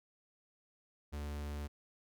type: tone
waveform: 45% pulse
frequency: 73.3 Hz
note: D2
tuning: 3 cents flat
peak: -39 dBFS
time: 1.12-1.68 s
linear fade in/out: 20 ms
effects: none